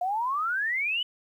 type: exponential sweep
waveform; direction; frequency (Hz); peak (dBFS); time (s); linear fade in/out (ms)
sine; up; 698.5 to 3040; -25; 0.01-1.03; 5
effects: 10-bit